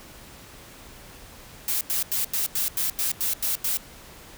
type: noise bursts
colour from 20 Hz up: blue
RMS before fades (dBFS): -25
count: 10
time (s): 1.68-3.772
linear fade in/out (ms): 2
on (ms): 130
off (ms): 88
effects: pink hiss -46 dBFS RMS until 4.37 s